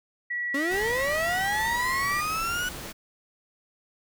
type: tone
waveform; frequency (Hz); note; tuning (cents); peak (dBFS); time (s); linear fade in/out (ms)
sine; 1936; B6; -35; -27; 0.3-2.21; 10
type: linear sweep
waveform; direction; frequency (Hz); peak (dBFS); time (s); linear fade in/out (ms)
35% pulse; up; 267.4 to 1485; -25; 0.54-2.69; 5
type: noise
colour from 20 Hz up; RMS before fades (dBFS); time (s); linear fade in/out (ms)
pink; -38; 0.7-2.93; 20
effects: none